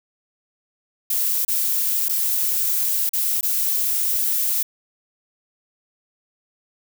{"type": "noise with dropouts", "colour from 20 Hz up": "violet", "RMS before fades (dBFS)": -21, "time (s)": [1.1, 4.63], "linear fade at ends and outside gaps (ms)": 5, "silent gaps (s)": [[1.45, 1.48], [2.085, 2.093], [3.093, 3.133], [3.41, 3.429]], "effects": []}